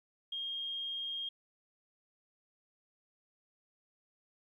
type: tone with vibrato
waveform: sine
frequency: 3231 Hz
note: G#7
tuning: 48 cents flat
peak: -36 dBFS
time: 0.32-1.29 s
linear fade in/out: 5 ms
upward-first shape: sine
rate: 20 Hz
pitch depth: 10 cents each way
effects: 12-bit